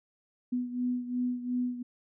sine beating tone pair, 246.9 / 249.7 Hz, B3 / B3, 0 / +19 cents, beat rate 2.8 Hz, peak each -30 / -35 dBFS, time 0.52-1.83 s, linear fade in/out 10 ms, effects none

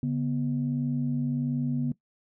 sine tone pair together, 142.79 / 244.2 Hz, D3 / B3, -48 / -19 cents, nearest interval major sixth, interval 929 cents, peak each -27 dBFS, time 0.03-1.92 s, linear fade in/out 2 ms, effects noise-tail reverb RT60 0.1 s tail -19 dB re dry + tanh soft clip ceiling -18 dBFS

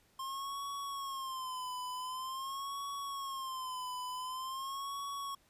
square tone with vibrato, 1059 Hz, C6, 21 cents sharp, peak -39 dBFS, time 0.19-5.35 s, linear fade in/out 5 ms, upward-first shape sine, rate 0.46 Hz, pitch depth 97 cents each way, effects pink hiss -69 dBFS RMS until 5.49 s + resampled to 32000 Hz

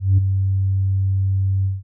sine tone with ADSR envelope, 96.3 Hz, G2, 30 cents flat, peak -7 dBFS, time 0-1.83 s, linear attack 180 ms, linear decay 10 ms, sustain -8 dB, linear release 180 ms, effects tanh soft clip ceiling -8 dBFS

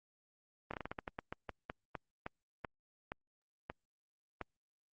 slowing click train, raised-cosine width 0.5 ms, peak -25 dBFS, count 18, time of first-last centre 0.71-4.413 s, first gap 26 ms, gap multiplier 1.23, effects Opus 32 kbps

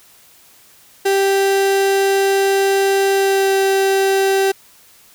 35% pulse tone with pitch glide, 391.6 to 388.4 Hz, G4 to G4, -2 to -16 cents, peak -11 dBFS, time 1.05-4.52 s, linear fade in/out 10 ms, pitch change -14 cents, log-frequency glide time 3.13-3.54 s, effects white hiss -48 dBFS RMS until 5.14 s

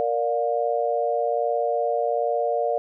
sine chord, Bb major, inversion none, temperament equal with one note detuned, 466.2 / 587.3 / 709.8 Hz, Bb4 / D5 / F5, 0 / 0 / +28 cents, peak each -25 dBFS, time 0-2.78 s, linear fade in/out 0 ms, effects none

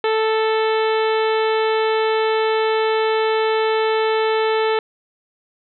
harmonic tone, 440 Hz, A4, in tune, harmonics 1 / 2 / 3 / 4 / 5 / 6 / 7 / 8 / 9, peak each -17 / -23 / -27 / -29 / -31 / -33 / -34 / -35 / -36 dBFS, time 0.04-4.79 s, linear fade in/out 2 ms, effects none

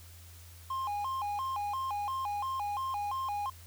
triangle tone with vibrato, 932.3 Hz, A#5, in tune, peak -30 dBFS, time 0.7-3.5 s, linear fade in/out 5 ms, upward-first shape square, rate 2.9 Hz, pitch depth 220 cents each way, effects added 85 Hz sine -50 dBFS peak until 3.66 s + white hiss -56 dBFS RMS until 3.66 s

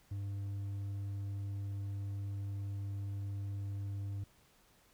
sine tone with hard clipping, 99.6 Hz, G2, 28 cents sharp, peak -38 dBFS, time 0.11-4.24 s, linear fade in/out 5 ms, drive 3 dB, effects pink hiss -67 dBFS RMS until 4.93 s

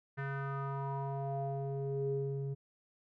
square tone with low-pass filter sweep, 137.9 Hz, C#3, 9 cents flat, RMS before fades -37 dBFS, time 0.17-2.55 s, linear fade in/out 20 ms, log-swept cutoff 1700 to 300 Hz, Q 5, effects none

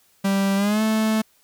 45% pulse tone with pitch glide, 196 to 218.7 Hz, G3 to A3, 0 to -10 cents, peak -18 dBFS, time 0.24-1.22 s, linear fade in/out 10 ms, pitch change +190 cents, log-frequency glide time 0.56-0.82 s, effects white hiss -60 dBFS RMS until 1.43 s

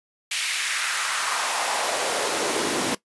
pink noise with high-pass filter sweep, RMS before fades -25 dBFS, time 0.31-2.95 s, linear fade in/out 5 ms, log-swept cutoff 2500 to 260 Hz, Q 1.8, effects noise-tail reverb RT60 0.1 s tail -18 dB re dry + resampled to 24000 Hz

